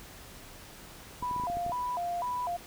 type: tone with vibrato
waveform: sine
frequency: 830.6 Hz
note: G#5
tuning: in tune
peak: -30 dBFS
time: 1.22-2.57 s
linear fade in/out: 10 ms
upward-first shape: square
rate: 2 Hz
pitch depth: 300 cents each way
type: clicks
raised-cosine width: 3 ms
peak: -29 dBFS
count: 9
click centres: 1.226 / 1.312 / 1.363 / 1.399 / 1.437 / 1.5 / 1.57 / 1.664 / 1.696 s
effects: pink hiss -49 dBFS RMS until 2.66 s